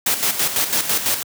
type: noise with tremolo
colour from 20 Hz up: white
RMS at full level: -18 dBFS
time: 0.06-1.23 s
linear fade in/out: 5 ms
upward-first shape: square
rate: 6 Hz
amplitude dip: 60%
effects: high-pass 100 Hz 12 dB/octave